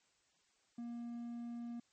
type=tone; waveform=triangle; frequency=236.5 Hz; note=A#3; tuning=25 cents sharp; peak=-40 dBFS; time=0.78-1.8 s; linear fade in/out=5 ms; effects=white hiss -75 dBFS RMS until 1.92 s + MP3 32 kbps